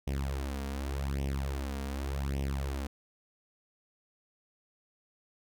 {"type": "tone with flanger", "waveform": "sawtooth", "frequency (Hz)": 68.6, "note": "C#2", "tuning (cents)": -17, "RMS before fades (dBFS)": -34, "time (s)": [0.07, 2.87], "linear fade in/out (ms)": 5, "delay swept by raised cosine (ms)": [0.34, 4.34], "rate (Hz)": 0.86, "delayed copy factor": 0.8, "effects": []}